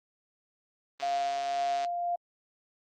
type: click train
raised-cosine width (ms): 0.2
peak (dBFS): -23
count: 118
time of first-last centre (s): 1-1.848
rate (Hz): 138
type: tone with tremolo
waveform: sine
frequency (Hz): 698.5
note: F5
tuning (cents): 0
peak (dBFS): -26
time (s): 1.02-2.16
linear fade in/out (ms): 10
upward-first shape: sine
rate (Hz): 1.9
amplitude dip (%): 35
effects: high-pass 300 Hz 12 dB/octave + Opus 24 kbps